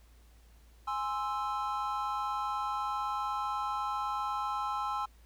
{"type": "chord", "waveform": "triangle", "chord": "Ab augmented", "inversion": "none", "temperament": "equal", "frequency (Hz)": [830.6, 1046.5, 1318.5], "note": ["Ab5", "C6", "E6"], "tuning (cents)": [0, 0, 0], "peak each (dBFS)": -34, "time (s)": [0.87, 5.06], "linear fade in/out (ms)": 10, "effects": ["added 57 Hz sine -56 dBFS peak until 5.25 s", "pink hiss -66 dBFS RMS until 5.25 s"]}